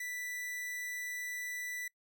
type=tone; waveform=45% pulse; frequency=1975.5 Hz; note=B6; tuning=in tune; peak=-38 dBFS; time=0-1.88 s; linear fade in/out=5 ms; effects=noise-tail reverb RT60 0.1 s tail -24 dB re dry